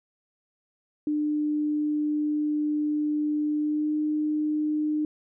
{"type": "tone with pitch glide", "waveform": "sine", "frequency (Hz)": [299.7, 303.5], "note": ["D4", "D#4"], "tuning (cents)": [35, -43], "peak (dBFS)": -23, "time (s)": [1.07, 5.05], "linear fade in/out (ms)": 2, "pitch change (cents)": 22, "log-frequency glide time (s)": [3.58, 3.93], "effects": []}